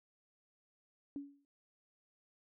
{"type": "tone with exponential decay", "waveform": "sine", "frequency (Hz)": 282.3, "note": "C#4", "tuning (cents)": 32, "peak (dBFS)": -37, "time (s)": [1.16, 1.45], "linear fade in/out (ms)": 1, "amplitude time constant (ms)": 62, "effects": []}